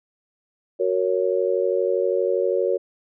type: chord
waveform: sine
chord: F# major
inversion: none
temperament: just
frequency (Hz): 370 / 462.5 / 555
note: F#4 / A#4 / C#5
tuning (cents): 0 / -14 / +2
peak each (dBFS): -23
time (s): 0.79-2.78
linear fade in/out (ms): 20
effects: none